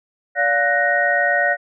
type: tone cluster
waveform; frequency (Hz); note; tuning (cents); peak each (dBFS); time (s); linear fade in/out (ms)
sine; 577 / 705 / 1486 / 1871; D5 / F5 / F#6 / A#6; -31 / +16 / +7 / +6; -22 / -21 / -21 / -18; 0.35-1.57; 50
effects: none